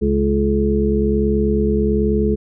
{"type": "harmonic tone with a mistuned harmonic", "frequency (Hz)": 69.2, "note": "C#2", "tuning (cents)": -2, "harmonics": [1, 2, 3, 5, 6], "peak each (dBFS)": [-20, -28, -18, -23, -19], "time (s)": [0.01, 2.36], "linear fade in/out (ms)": 20, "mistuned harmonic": 6, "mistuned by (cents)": 49, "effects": []}